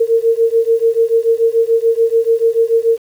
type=beating tone pair; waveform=sine; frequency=454.1 / 461 Hz; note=A#4 / A#4; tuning=-45 / -19 cents; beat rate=6.9 Hz; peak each=-13 dBFS; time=0-2.98 s; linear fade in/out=10 ms; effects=7-bit